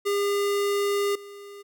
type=tone with level steps; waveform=square; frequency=404.2 Hz; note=G#4; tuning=47 cents flat; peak=-23 / -41 dBFS; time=0.05-1.63 s; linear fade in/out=20 ms; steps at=1.15 s; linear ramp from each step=5 ms; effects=none